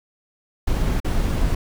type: noise with dropouts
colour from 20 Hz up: brown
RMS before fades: -20 dBFS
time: 0.67-1.55 s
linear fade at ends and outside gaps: 5 ms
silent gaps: 1.002-1.045 s
effects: none